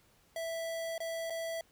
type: tone with dropouts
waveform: square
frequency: 659 Hz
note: E5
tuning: 1 cent flat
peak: -36 dBFS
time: 0.36-1.61 s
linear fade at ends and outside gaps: 2 ms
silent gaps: 0.98-1.003 / 1.299-1.304 s
effects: pink hiss -67 dBFS RMS until 1.71 s